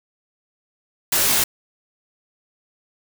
white noise with comb filter, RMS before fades -18 dBFS, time 1.12-1.44 s, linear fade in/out 5 ms, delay 19 ms, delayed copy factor -0.8, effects none

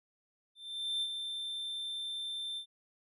triangle tone with ADSR envelope, 3565 Hz, A7, 22 cents sharp, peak -29 dBFS, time 0.55-2.66 s, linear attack 470 ms, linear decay 51 ms, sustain -6 dB, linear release 87 ms, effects resampled to 32000 Hz

